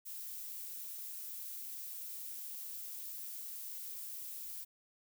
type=noise; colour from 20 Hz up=violet; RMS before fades=-45 dBFS; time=0.05-4.65 s; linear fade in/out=20 ms; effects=none